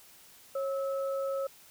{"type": "tone pair together", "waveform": "sine", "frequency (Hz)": [545.8, 1300], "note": ["C#5", "E6"], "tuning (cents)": [-27, -24], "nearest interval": "octave + minor third", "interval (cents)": 1503, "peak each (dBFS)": [-30, -40], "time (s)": [0.55, 1.47], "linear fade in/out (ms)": 5, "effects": ["white hiss -56 dBFS RMS until 1.7 s"]}